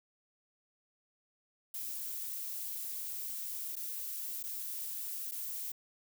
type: noise with dropouts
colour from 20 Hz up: violet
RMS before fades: -40 dBFS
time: 1.74-5.72 s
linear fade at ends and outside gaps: 5 ms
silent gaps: 3.756-3.765 / 4.429-4.437 / 5.313-5.318 s
effects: none